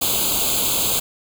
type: noise with comb filter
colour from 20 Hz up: white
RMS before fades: -20 dBFS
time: 0.01-1 s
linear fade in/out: 10 ms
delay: 0.27 ms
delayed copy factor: +1
effects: none